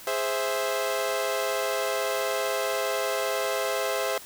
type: chord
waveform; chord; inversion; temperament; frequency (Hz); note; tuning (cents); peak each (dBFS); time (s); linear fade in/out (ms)
sawtooth; Ab augmented; none; equal with one note detuned; 413.6 / 523.3 / 659.3; Ab4 / C5 / E5; -7 / 0 / 0; -28 / -25 / -26; 0.07-4.18; 2
effects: white hiss -45 dBFS RMS until 4.25 s